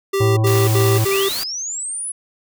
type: tone bursts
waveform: square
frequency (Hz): 392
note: G4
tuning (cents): 0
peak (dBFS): -17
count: 4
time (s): 0.13-1.291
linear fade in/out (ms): 10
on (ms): 240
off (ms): 67
type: harmonic tone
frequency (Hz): 110.1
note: A2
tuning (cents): +2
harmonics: 1 / 3 / 5 / 7 / 9 / 10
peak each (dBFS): -14 / -26 / -29 / -31 / -36 / -38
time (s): 0.2-1.05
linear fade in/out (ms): 10
type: noise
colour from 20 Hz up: white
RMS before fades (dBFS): -26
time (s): 0.46-1.44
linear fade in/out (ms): 10
type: linear sweep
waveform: sine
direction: up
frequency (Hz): 2254 to 10330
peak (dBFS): -23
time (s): 1.11-2.12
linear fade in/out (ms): 5
effects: none